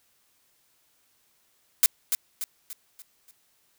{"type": "noise with echo", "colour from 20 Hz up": "blue", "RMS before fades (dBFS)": -17, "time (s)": [1.83, 1.86], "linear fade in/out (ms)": 0, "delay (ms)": 290, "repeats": 5, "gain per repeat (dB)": -7, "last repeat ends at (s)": 3.31, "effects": ["white hiss -67 dBFS RMS until 3.78 s"]}